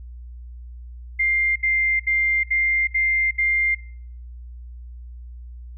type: tone bursts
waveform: sine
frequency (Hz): 2100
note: C7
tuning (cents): +6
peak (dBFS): -17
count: 6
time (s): 1.19-3.75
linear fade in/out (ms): 10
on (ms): 370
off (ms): 68
effects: noise-tail reverb RT60 0.6 s tail -22 dB re dry + added 60 Hz sine -35 dBFS peak until 5.77 s